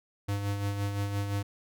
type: tone with tremolo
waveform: square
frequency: 100.8 Hz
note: G2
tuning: 49 cents sharp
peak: -28 dBFS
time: 0.28-1.43 s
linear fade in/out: 10 ms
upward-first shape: sine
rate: 5.8 Hz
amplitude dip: 45%
effects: none